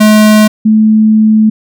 square / sine tone pair in turn, 213.8 / 217 Hz, A3 / A3, -49 / -24 cents, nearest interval unison, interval 25 cents, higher second, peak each -3 dBFS, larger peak neither, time 0-0.48 / 0.65-1.5 s, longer second, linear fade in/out 10 ms, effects none

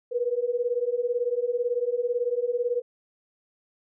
sine beating tone pair, 474.4 / 492.4 Hz, A#4 / B4, +30 / -5 cents, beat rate 18 Hz, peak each -27 / -26 dBFS, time 0.11-2.82 s, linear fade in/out 20 ms, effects none

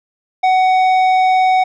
sine tone with tanh clipping, 747 Hz, F#5, 16 cents sharp, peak -11 dBFS, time 0.43-1.64 s, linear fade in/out 10 ms, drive 10 dB, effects none

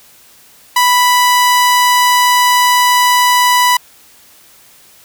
sawtooth tone, 987.8 Hz, B5, in tune, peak -4 dBFS, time 0.76-3.77 s, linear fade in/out 5 ms, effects white hiss -44 dBFS RMS until 5.04 s

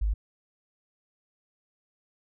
sine tone, 51.91 Hz, G#1, in tune, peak -23 dBFS, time 0.01-0.14 s, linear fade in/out 10 ms, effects none

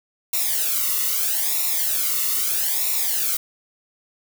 blue noise with flanger, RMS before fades -22 dBFS, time 0.33-3.37 s, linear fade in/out 5 ms, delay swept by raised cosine 0.63 to 1.27 ms, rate 0.78 Hz, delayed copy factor -0.9, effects none

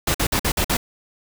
pink noise bursts, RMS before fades -20 dBFS, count 6, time 0.07-0.77 s, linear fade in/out 5 ms, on 75 ms, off 50 ms, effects none

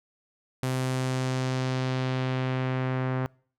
sawtooth tone with low-pass filter sweep, 129.5 Hz, C3, 17 cents flat, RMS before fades -28 dBFS, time 0.63-3.26 s, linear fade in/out 0 ms, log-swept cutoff 12000 to 1600 Hz, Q 1.1, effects noise-tail reverb RT60 0.5 s tail -26 dB re dry

